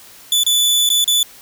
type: tone with dropouts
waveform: sawtooth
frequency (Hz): 3477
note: A7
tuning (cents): -21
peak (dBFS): -9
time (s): 0.32-1.23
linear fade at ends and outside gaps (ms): 2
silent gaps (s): 0.435-0.464 / 0.891-0.901 / 1.043-1.077
effects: white hiss -42 dBFS RMS until 1.41 s